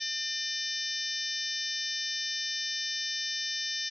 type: harmonic tone with a mistuned harmonic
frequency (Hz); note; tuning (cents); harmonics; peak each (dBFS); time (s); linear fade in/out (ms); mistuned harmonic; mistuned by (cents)
600; D5; +37; 3 / 4 / 5 / 6 / 7 / 8 / 9 / 10; -39 / -46 / -42 / -37 / -45 / -40 / -35 / -40; 0-3.9; 20; 10; +16
effects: none